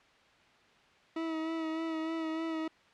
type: tone with vibrato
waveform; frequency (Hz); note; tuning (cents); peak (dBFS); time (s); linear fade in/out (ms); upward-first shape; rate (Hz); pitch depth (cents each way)
40% pulse; 322.4; E4; -38; -32; 1.16-2.68; 5; sine; 3.3; 27
effects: white hiss -62 dBFS RMS until 2.93 s + low-pass 3000 Hz 12 dB/octave